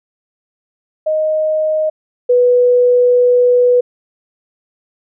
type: tone pair in turn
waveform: sine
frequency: 622.3 / 492.2 Hz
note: D#5 / B4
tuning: 0 / -6 cents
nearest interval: major third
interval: 406 cents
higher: first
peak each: -12 / -7 dBFS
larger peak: second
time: 1.06-1.9 / 2.29-3.81 s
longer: second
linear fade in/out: 10 ms
effects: none